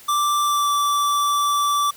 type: tone with pitch glide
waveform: square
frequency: 1174.7 to 1161.9 Hz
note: D6 to D6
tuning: 0 to -19 cents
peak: -18 dBFS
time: 0.08-1.91 s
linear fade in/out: 10 ms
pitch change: -19 cents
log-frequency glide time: 0.43-0.69 s
effects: white hiss -45 dBFS RMS until 1.96 s